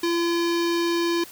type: tone with low-pass filter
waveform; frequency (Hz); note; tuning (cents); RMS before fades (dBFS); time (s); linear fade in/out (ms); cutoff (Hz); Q
square; 340.4; F4; -44; -23; 0.03-1.24; 5; 4800; 2.1
effects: white hiss -44 dBFS RMS until 1.31 s